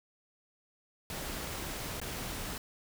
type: noise with dropouts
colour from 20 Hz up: pink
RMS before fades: -39 dBFS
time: 1.1-2.58 s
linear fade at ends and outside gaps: 1 ms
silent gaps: 2.001-2.015 s
effects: none